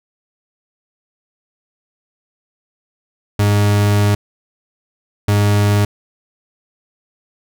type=tone bursts at uneven times; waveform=40% pulse; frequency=102.8 Hz; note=G#2; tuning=17 cents flat; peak=-10 dBFS; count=2; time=3.39-4.15 / 5.28-5.85 s; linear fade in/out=5 ms; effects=none